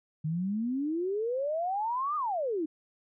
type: exponential two-way sweep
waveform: sine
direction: up then down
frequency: 150 to 1244.5 to 296.9 Hz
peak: -28 dBFS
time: 0.24-2.66 s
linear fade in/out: 10 ms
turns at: 2.16 s
effects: none